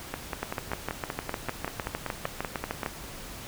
two click trains, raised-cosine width 0.5 ms, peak -14 / -15 dBFS, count 17 / 15, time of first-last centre 0.43-2.862 / 0.14-2.832 s, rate 6.58 / 5.2 Hz, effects pink hiss -42 dBFS RMS until 3.47 s

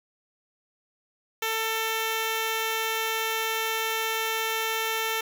5% pulse tone with notch filter, 445.8 Hz, A4, 23 cents sharp, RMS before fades -28 dBFS, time 1.42-5.21 s, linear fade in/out 5 ms, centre 4700 Hz, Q 1.9, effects none

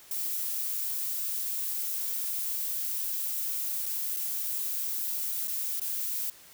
violet noise with dropouts, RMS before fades -32 dBFS, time 0.11-6.3 s, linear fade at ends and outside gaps 2 ms, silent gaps 3.858-3.862 / 4.164-4.168 / 5.474-5.48 / 5.798-5.816 s, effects white hiss -53 dBFS RMS until 6.53 s

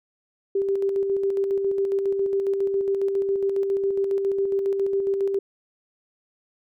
sine tone with tremolo, 393.3 Hz, G4, 6 cents sharp, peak -19 dBFS, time 0.55-5.39 s, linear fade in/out 5 ms, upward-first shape square, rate 7.3 Hz, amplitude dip 35%, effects none

